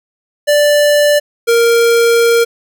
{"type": "tone pair in turn", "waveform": "square", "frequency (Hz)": [587.3, 466.1], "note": ["D5", "A#4"], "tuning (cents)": [0, 0], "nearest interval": "major third", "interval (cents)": 400, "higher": "first", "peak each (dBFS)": -8, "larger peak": "neither", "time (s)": [[0.47, 1.2], [1.47, 2.45]], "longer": "second", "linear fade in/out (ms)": 20, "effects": []}